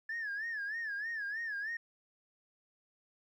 sine tone with vibrato, 1732 Hz, A6, 28 cents flat, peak -34 dBFS, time 0.09-1.77 s, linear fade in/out 5 ms, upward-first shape sine, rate 3.2 Hz, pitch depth 130 cents each way, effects tanh soft clip ceiling -33 dBFS + 12-bit

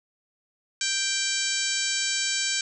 harmonic tone with a mistuned harmonic, 784 Hz, G5, in tune, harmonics 2 / 3 / 4 / 5 / 6 / 7 / 8 / 9 / 10, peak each -33 / -33 / -33 / -33 / -33 / -33 / -33 / -33 / -33 dBFS, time 0.81-2.61 s, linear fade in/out 2 ms, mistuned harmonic 6, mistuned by -34 cents, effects none

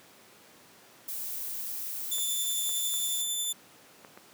violet noise, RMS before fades -36 dBFS, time 1.08-3.22 s, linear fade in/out 5 ms
15% pulse tone with tremolo, 3524 Hz, A7, 2 cents sharp, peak -21 dBFS, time 2.11-3.53 s, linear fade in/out 10 ms, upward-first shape triangle, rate 11 Hz, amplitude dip 25%
clicks, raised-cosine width 0.5 ms, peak -31 dBFS, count 5, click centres 2.183 / 2.693 / 2.94 / 4.048 / 4.175 s
effects pink hiss -55 dBFS RMS until 4.33 s + high-pass 200 Hz 12 dB/octave

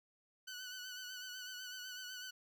15% pulse tone with vibrato, 1494 Hz, F#6, 16 cents sharp, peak -39 dBFS, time 0.47-2.31 s, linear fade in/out 10 ms, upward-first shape sine, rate 8 Hz, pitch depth 38 cents each way, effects none

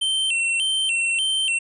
square tone with vibrato, 2905 Hz, F#7, 32 cents flat, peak -20 dBFS, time 0.01-1.59 s, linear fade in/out 10 ms, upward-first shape square, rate 1.7 Hz, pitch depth 120 cents each way, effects resampled to 24000 Hz

